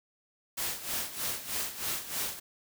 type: noise with tremolo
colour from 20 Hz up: white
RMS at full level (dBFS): -32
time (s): 0.57-2.4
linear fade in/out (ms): 10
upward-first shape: sine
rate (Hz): 3.2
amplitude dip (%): 75
effects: none